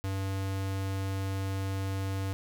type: tone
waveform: square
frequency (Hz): 96.7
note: G2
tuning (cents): -23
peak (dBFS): -31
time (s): 0.04-2.33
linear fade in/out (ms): 0
effects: none

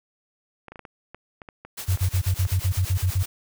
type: clicks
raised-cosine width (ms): 0.5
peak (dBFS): -25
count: 11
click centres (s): 0.683 / 0.72 / 0.758 / 0.793 / 0.852 / 1.146 / 1.418 / 1.488 / 1.65 / 1.974 / 2.452
type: noise with tremolo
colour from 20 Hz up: white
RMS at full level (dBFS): -32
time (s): 1.77-3.26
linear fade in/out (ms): 10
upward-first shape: triangle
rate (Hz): 8.3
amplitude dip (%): 85
type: tone bursts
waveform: sine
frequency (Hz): 92.5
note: F#2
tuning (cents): 0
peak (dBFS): -18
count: 11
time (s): 1.88-3.233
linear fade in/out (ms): 10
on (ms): 83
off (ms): 44
effects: none

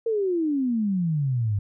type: exponential sweep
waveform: sine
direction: down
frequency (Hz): 466.2 to 98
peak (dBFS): -21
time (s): 0.06-1.59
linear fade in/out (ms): 5
effects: none

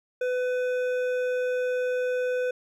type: tone with hard clipping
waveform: triangle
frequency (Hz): 501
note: B4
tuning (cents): +25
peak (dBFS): -26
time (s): 0.21-2.51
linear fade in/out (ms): 5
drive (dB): 13
effects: none

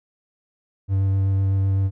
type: tone with vibrato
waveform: triangle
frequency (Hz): 97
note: G2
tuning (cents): -18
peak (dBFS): -15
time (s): 0.88-1.91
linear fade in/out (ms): 50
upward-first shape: square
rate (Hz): 7.9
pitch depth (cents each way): 8
effects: none

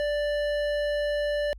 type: tone with hard clipping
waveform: sine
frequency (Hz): 587.3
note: D5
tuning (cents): 0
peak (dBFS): -26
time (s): 0-1.53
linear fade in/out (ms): 0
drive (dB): 12
effects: added 50 Hz sine -41 dBFS peak until 1.58 s + MP3 96 kbps

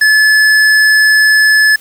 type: tone with hard clipping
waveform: sine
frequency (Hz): 1725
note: A6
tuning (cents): -35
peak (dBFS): -7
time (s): 0.01-1.76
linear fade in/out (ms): 5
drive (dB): 11
effects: white hiss -39 dBFS RMS until 1.8 s

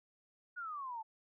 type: exponential sweep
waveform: sine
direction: down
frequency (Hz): 1480 to 863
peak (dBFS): -40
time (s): 0.56-1.03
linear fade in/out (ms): 20
effects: none

